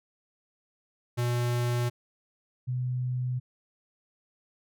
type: tone pair in turn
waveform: square / sine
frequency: 121.1 / 125.81 Hz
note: B2 / B2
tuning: -34 / +32 cents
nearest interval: minor second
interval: 66 cents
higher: second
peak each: -26 / -27 dBFS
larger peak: first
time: 1.17-1.9 / 2.67-3.4 s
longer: neither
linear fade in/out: 20 ms
effects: none